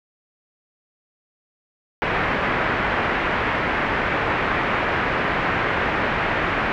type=low-pass noise; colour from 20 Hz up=white; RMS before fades=-22 dBFS; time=2.02-6.72 s; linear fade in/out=0 ms; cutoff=2100 Hz; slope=24 dB/octave; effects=none